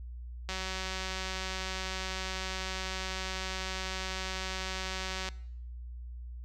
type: click train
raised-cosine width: 0.2 ms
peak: -19 dBFS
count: 903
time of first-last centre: 0.49-5.288 s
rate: 188 Hz
effects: noise-tail reverb RT60 0.7 s tail -21 dB re dry + added 60 Hz sine -40 dBFS peak until 6.44 s